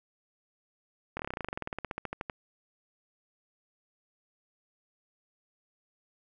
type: slowing click train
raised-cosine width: 0.5 ms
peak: -19 dBFS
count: 24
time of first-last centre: 1.17-2.298 s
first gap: 24 ms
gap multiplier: 1.06
effects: none